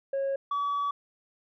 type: tone pair in turn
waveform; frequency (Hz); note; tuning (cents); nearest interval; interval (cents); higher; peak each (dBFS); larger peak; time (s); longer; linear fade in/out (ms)
sine; 547 / 1141.1; C#5 / C#6; -23 / +50; octave + minor second; 1273; second; -24; neither; 0.13-0.36 / 0.51-0.91; second; 5
effects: tanh soft clip ceiling -25 dBFS